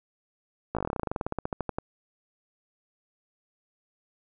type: slowing click train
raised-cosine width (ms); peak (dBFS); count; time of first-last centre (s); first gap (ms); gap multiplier
1; -15; 24; 0.75-1.785; 17; 1.08
effects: none